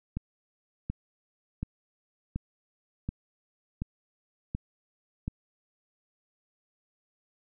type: click train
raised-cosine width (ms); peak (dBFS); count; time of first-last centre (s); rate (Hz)
5; -19; 8; 0.17-5.279; 1.37
effects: none